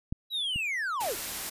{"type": "clicks", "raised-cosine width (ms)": 5, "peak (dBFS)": [-19, -25], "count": 2, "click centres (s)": [0.125, 0.56]}
{"type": "linear sweep", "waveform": "triangle", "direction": "down", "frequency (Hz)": [3951, 283.8], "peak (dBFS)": -27, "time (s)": [0.3, 1.16], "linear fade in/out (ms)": 50}
{"type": "noise", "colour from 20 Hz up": "white", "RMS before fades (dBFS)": -35, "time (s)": [1, 1.5], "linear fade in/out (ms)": 10}
{"effects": ["resampled to 32000 Hz"]}